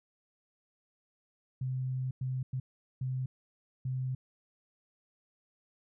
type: tone bursts at uneven times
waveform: sine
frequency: 129.4 Hz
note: C3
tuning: 19 cents flat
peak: -31 dBFS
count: 5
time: 1.61-2.11 / 2.21-2.43 / 2.53-2.6 / 3.01-3.26 / 3.85-4.15 s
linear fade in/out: 5 ms
effects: none